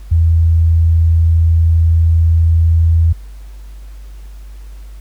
sine tone, 82.41 Hz, E2, in tune, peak -7 dBFS, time 0.11-3.13 s, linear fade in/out 10 ms, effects added 50 Hz sine -29 dBFS peak until 5 s + pink hiss -49 dBFS RMS until 5 s

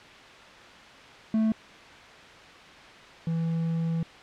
triangle tone pair in turn, 220 / 164.81 Hz, A3 / E3, 0 / 0 cents, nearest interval perfect fourth, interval 500 cents, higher first, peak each -19 / -23 dBFS, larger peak first, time 1.34-1.52 / 3.27-4.03 s, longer second, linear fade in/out 2 ms, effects white hiss -47 dBFS RMS until 4.22 s + low-pass 3000 Hz 12 dB/octave

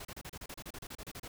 pink noise bursts, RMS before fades -45 dBFS, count 16, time 0-1.28 s, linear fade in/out 5 ms, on 50 ms, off 32 ms, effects none

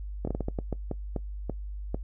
slowing click train, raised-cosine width 2 ms, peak -17 dBFS, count 12, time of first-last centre 0.25-1.945 s, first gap 24 ms, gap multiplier 1.34, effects noise-tail reverb RT60 0.1 s tail -20 dB re dry + added 50 Hz sine -34 dBFS peak until 2.03 s

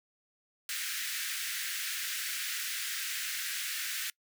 pink high-pass noise, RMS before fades -36 dBFS, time 0.69-4.1 s, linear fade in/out 2 ms, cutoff 1500 Hz, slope 48 dB/octave, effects noise-tail reverb RT60 0.1 s tail -24 dB re dry

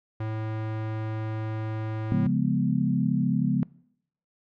square tone, 109.5 Hz, A2, 8 cents flat, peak -29 dBFS, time 0.2-2.27 s, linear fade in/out 5 ms
sine chord, C# dominant seventh, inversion none, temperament equal, 138.59 / 174.61 / 207.7 / 246.9 Hz, C#3 / E#3 / G#3 / B3, 0 / 0 / 0 / 0 cents, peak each -27 dBFS, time 2.12-3.63 s, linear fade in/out 0 ms
effects noise-tail reverb RT60 0.7 s tail -23 dB re dry + low-pass 2000 Hz 12 dB/octave

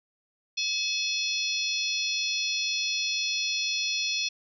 harmonic tone with a mistuned harmonic, 858 Hz, A5, 44 cents flat, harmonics 3 / 4 / 5 / 6 / 7, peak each -31 / -32 / -33 / -34 / -34 dBFS, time 0.57-4.29 s, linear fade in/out 10 ms, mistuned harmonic 7, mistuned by -79 cents, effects none

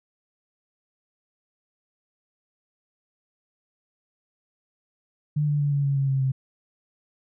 sine tone with pitch steps, 149.1 / 146.62 / 144.19 / 141.79 / 139.44 / 137.12 / 134.84 / 132.6 Hz, D3 / D3 / D3 / C#3 / C#3 / C#3 / C#3 / C3, +27 / -3 / -31 / +40 / +11 / -18 / -48 / +23 cents, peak -20 dBFS, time 5.36-6.32 s, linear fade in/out 10 ms, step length 120 ms, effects none

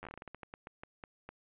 slowing click train, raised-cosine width 0.5 ms, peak -30 dBFS, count 17, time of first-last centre 0.03-1.29 s, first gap 10 ms, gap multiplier 1.24, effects resampled to 8000 Hz

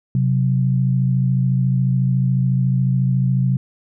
sine tone pair together, 130.4 / 184.41 Hz, C3 / F#3, -5 / -6 cents, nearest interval tritone, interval 599 cents, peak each -15 / -21 dBFS, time 0.15-3.57 s, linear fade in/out 2 ms, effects none

